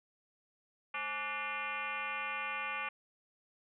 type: tone with frequency modulation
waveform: sine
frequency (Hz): 1785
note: A6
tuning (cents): +24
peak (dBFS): -35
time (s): 0.94-2.89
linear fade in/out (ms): 5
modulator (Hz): 313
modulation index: 3
effects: none